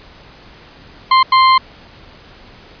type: tone bursts at uneven times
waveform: 40% pulse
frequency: 1046.5 Hz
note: C6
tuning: in tune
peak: -6 dBFS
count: 2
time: 1.11-1.23 / 1.32-1.58 s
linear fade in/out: 5 ms
effects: pink hiss -41 dBFS RMS until 2.8 s + resampled to 11025 Hz

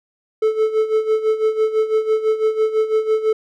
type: tone with tremolo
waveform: triangle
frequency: 436.7 Hz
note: A4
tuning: 13 cents flat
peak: -10 dBFS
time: 0.42-3.33 s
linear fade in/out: 5 ms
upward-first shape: sine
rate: 6 Hz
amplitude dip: 75%
effects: none

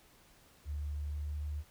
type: tone with pitch glide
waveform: sine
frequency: 73.42 to 74.4 Hz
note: D2 to D2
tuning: 0 to +23 cents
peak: -35 dBFS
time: 0.65-1.64 s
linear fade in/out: 50 ms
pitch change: +23 cents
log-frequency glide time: 0.96-1.41 s
effects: pink hiss -63 dBFS RMS until 1.7 s

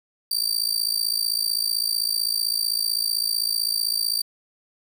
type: tone with amplitude modulation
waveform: sawtooth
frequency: 4654 Hz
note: D8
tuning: 17 cents flat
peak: -15 dBFS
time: 0.31-4.22 s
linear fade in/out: 5 ms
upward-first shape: sine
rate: 55.7 Hz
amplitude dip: 90%
effects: 9-bit

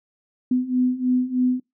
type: beating tone pair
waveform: sine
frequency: 250 / 253.2 Hz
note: B3 / B3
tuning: +21 / +43 cents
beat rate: 3.2 Hz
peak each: -23 / -20 dBFS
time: 0.51-1.6 s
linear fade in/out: 5 ms
effects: noise-tail reverb RT60 0.2 s tail -25 dB re dry

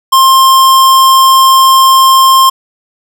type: tone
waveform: square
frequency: 1059 Hz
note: C6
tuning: 21 cents sharp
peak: -3 dBFS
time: 0.12-2.5 s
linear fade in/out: 10 ms
effects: none

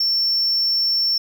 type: tone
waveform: sine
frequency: 5420 Hz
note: E8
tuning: 47 cents sharp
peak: -14 dBFS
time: 0-1.18 s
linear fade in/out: 5 ms
effects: tanh soft clip ceiling -15 dBFS + 8-bit

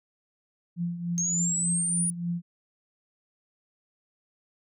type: tone with tremolo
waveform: sine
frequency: 172.6 Hz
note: F3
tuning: 20 cents flat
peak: -25 dBFS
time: 0.76-2.42 s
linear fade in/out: 50 ms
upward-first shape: triangle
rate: 3.4 Hz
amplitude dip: 70%
type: linear sweep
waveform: sine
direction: up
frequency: 6380 to 9710 Hz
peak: -25 dBFS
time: 1.18-2.1 s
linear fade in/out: 0 ms
effects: none

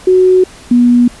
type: tone pair in turn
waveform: sine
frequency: 370 / 242.5 Hz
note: F#4 / B3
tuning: 0 / -31 cents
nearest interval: perfect fifth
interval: 731 cents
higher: first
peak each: -4 dBFS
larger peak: neither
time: 0.07-0.44 / 0.71-1.08 s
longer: neither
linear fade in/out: 5 ms
effects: pink hiss -36 dBFS RMS until 1.2 s + resampled to 24000 Hz

